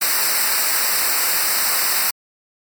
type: noise with comb filter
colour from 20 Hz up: white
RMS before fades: -18 dBFS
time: 0.01-2.11 s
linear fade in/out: 10 ms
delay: 0.3 ms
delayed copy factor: -0.9
effects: MP3 96 kbps